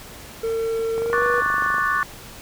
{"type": "tone with pitch glide", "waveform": "triangle", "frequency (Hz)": [452.8, 482.5], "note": ["A4", "B4"], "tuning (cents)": [50, -40], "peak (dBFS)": -19, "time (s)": [0.43, 1.41], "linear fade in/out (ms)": 10, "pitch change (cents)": 110, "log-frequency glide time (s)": [0.98, 1.24]}
{"type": "click train", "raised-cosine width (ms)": 1, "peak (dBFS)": -19, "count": 21, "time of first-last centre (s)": [0.98, 1.783], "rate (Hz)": 24.9}
{"type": "chord", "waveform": "sine", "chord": "D major seventh", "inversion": "third", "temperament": "equal", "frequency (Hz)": [1108.7, 1174.7, 1480, 1760], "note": ["C#6", "D6", "F#6", "A6"], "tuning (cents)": [0, 0, 0, 0], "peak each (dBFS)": -24, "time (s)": [1.13, 2.03], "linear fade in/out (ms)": 0}
{"effects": ["pink hiss -40 dBFS RMS until 2.41 s"]}